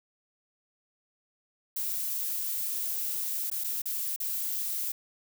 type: noise with dropouts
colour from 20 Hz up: violet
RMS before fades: -32 dBFS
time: 1.76-4.92 s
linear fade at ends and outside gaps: 5 ms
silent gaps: 3.501-3.514 / 3.638-3.642 / 3.819-3.856 / 4.162-4.201 s
effects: none